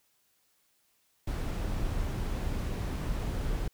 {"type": "noise", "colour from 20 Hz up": "brown", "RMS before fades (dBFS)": -32, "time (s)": [1.27, 3.68], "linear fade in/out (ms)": 5, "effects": ["white hiss -71 dBFS RMS until 3.73 s"]}